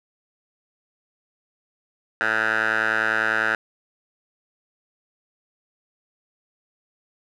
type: tone with band-pass filter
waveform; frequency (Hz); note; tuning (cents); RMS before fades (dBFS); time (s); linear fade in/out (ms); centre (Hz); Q
10% pulse; 110; A2; 0; -22; 2.21-3.55; 0; 1500; 4.3
effects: none